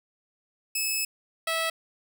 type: tone pair in turn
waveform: 10% pulse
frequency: 2595 / 652.1 Hz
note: E7 / E5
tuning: -28 / -19 cents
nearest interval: 2 octaves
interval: 2391 cents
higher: first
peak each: -17 dBFS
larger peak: neither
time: 0.75-1.05 / 1.47-1.7 s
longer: first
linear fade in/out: 5 ms
effects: none